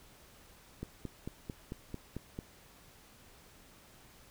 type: click train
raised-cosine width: 3 ms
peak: -26 dBFS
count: 8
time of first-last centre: 0.83-2.389 s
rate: 4.49 Hz
effects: pink hiss -59 dBFS RMS until 4.3 s